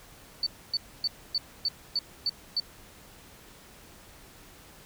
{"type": "tone bursts", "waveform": "sine", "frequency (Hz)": 4500, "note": "C#8", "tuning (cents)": 25, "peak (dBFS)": -24, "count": 8, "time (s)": [0.43, 2.6], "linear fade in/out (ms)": 2, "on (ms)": 35, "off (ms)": 270, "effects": ["pink hiss -52 dBFS RMS until 4.85 s"]}